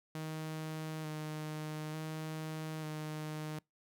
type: tone with vibrato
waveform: sawtooth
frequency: 155.56 Hz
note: D#3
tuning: in tune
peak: -35 dBFS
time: 0.15-3.59 s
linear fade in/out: 2 ms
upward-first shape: square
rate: 0.56 Hz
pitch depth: 17 cents each way
effects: noise-tail reverb RT60 0.2 s tail -26 dB re dry